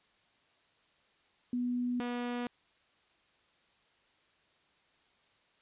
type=tone pair in turn; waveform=sine / sawtooth; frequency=245.5 / 242.8 Hz; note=B3 / B3; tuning=-10 / -29 cents; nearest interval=unison; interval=19 cents; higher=first; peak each=-30 / -30 dBFS; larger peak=neither; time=1.53-2 / 2-2.47 s; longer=neither; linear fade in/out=2 ms; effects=white hiss -69 dBFS RMS until 5.61 s + resampled to 8000 Hz